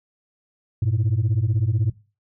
sine beating tone pair, 100.3 / 116.3 Hz, G2 / A#2, +40 / -4 cents, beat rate 16 Hz, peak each -19 / -19 dBFS, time 0.82-1.9 s, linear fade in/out 5 ms, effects noise-tail reverb RT60 0.3 s tail -18 dB re dry + tanh soft clip ceiling -15 dBFS

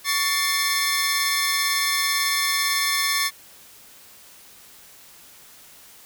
20% pulse tone cluster, 1126 / 1776 / 2111 / 5310 Hz, C#6 / A6 / C7 / E8, +27 / +16 / +15 / +12 cents, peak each -21 dBFS, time 0.04-3.31 s, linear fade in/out 50 ms, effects white hiss -48 dBFS RMS until 6.05 s

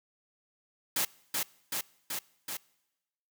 white noise with echo, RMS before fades -29 dBFS, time 0.96-1.05 s, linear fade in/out 5 ms, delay 380 ms, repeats 4, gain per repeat -2 dB, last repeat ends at 2.57 s, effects noise-tail reverb RT60 1.0 s tail -24 dB re dry + high-pass 100 Hz 12 dB/octave

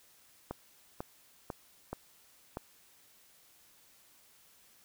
clicks, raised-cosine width 1 ms, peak -23 dBFS, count 5, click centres 0.51 / 1.005 / 1.502 / 1.93 / 2.571 s, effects white hiss -63 dBFS RMS until 4.84 s

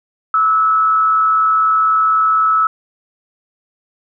sine tone with frequency modulation, 1300 Hz, E6, 24 cents flat, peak -10 dBFS, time 0.34-2.67 s, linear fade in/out 2 ms, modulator 144 Hz, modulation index 0.32, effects none

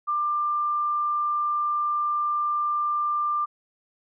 sine tone, 1190 Hz, D6, 22 cents sharp, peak -22 dBFS, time 0.07-3.46 s, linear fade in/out 20 ms, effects none

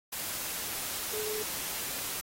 sine tone in noise, 427.2 Hz, G#4, 49 cents sharp, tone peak -35 dBFS, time 1.13-1.43 s, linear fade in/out 10 ms, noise white, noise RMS -36 dBFS, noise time 0.12-2.21 s, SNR -2 dB, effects AAC 48 kbps

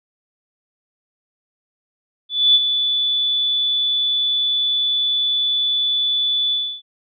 sine tone with ADSR envelope, 3470 Hz, A7, 25 cents flat, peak -8 dBFS, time 2.29-6.82 s, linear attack 260 ms, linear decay 36 ms, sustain -8 dB, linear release 300 ms, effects none

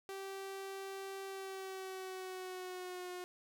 sawtooth tone with pitch glide, 388.6 to 360.5 Hz, G4 to F#4, -15 to -45 cents, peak -39 dBFS, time 0.09-3.24 s, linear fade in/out 0 ms, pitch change -130 cents, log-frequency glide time 1.25-3.1 s, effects none

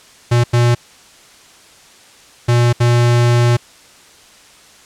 square tone bursts at uneven times, 120 Hz, B2, 49 cents flat, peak -10 dBFS, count 4, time 0.31-0.44 / 0.53-0.75 / 2.48-2.73 / 2.8-3.57 s, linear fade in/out 10 ms, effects white hiss -44 dBFS RMS until 4.85 s + low-pass 8000 Hz 12 dB/octave

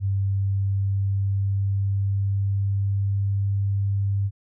sine tone with pitch glide, 98 to 99.31 Hz, G2 to G2, 0 to +23 cents, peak -20 dBFS, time 0-4.31 s, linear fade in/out 50 ms, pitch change +23 cents, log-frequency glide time 0.29-3.43 s, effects none

